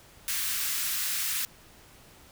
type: high-pass noise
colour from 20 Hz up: white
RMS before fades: -30 dBFS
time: 0.28-1.45 s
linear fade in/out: 0 ms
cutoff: 1300 Hz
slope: 24 dB/octave
effects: pink hiss -54 dBFS RMS until 2.31 s